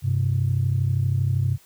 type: tone pair together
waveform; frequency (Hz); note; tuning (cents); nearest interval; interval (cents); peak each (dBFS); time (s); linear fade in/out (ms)
sine; 97.54 / 130.2; G2 / C3; -8 / -8; perfect fourth; 500; -21; 0.02-1.58; 50
effects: tanh soft clip ceiling -12 dBFS + white hiss -55 dBFS RMS until 1.65 s